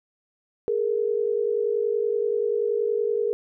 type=tone pair together; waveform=sine; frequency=416.6 / 467.1 Hz; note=G#4 / A#4; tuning=+5 / +3 cents; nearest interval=major second; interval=198 cents; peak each=-24 dBFS; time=0.68-3.33 s; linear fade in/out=0 ms; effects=none